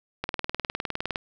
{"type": "click train", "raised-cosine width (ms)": 0.3, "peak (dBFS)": -12, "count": 19, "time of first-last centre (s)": [0.24, 1.158], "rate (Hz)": 19.6, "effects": []}